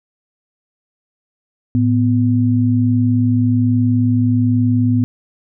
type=tone pair together; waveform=sine; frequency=110 / 248.8 Hz; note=A2 / B3; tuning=0 / +13 cents; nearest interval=octave + major second; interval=1413 cents; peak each=-14 dBFS; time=1.75-5.04 s; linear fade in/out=0 ms; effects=none